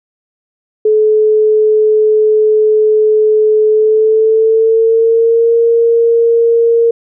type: tone with pitch glide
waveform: sine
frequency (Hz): 430 to 463.5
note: A4 to A#4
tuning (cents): -40 to -10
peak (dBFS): -6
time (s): 0.85-6.91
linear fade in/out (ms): 5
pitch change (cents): +130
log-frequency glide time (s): 3.69-5.53
effects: none